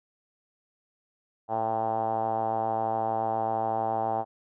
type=tone with low-pass filter; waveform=5% pulse; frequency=111.6 Hz; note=A2; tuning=25 cents sharp; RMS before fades=-28 dBFS; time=1.48-4.25 s; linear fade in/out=50 ms; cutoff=780 Hz; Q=6; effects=none